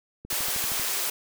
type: click train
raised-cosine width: 3 ms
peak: -28 dBFS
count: 8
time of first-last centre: 0.25-0.797 s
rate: 12.8 Hz
type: high-pass noise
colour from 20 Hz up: white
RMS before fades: -28 dBFS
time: 0.3-1.1 s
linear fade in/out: 5 ms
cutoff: 360 Hz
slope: 12 dB/octave
effects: none